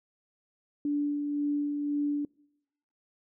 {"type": "tone with tremolo", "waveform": "sine", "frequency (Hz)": 290.7, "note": "D4", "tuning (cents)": -18, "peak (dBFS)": -25, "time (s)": [0.85, 2.25], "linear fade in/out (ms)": 2, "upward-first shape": "sine", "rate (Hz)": 1.9, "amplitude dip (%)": 35, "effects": ["noise-tail reverb RT60 0.9 s tail -26 dB re dry"]}